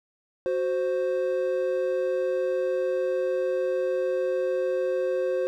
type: tone pair together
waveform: triangle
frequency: 370 / 523.3 Hz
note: F#4 / C5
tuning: 0 / 0 cents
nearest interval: tritone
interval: 600 cents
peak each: -26 / -23 dBFS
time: 0.46-5.47 s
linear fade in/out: 0 ms
effects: none